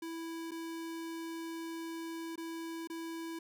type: tone with dropouts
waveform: square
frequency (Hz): 329.6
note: E4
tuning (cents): 0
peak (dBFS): -40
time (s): 0.02-3.39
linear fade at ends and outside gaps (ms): 5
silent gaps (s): 0.51-0.516 / 2.358-2.377 / 2.874-2.899
effects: none